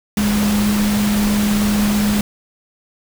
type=tone in noise; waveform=sine; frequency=207.7 Hz; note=G#3; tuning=in tune; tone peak=-14 dBFS; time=0.17-2.21 s; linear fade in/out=2 ms; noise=pink; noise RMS=-23 dBFS; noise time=0.17-2.21 s; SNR=+6 dB; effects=none